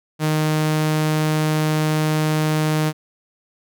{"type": "tone", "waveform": "sawtooth", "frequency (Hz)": 154.7, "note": "D#3", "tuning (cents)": -10, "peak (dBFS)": -13, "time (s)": [0.19, 2.93], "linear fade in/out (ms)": 50, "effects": []}